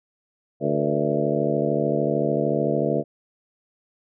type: harmonic tone with a mistuned harmonic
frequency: 73.42 Hz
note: D2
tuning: in tune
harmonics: 2 / 3 / 4 / 5 / 6 / 7 / 8 / 9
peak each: -28 / -28 / -28 / -28 / -28 / -28 / -28 / -28 dBFS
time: 0.6-3.04 s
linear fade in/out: 50 ms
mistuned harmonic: 7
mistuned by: -78 cents
effects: none